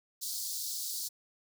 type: high-pass noise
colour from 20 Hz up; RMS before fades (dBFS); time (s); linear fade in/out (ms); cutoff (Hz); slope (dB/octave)
pink; -37; 0.21-1.09; 20; 4100; 48
effects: none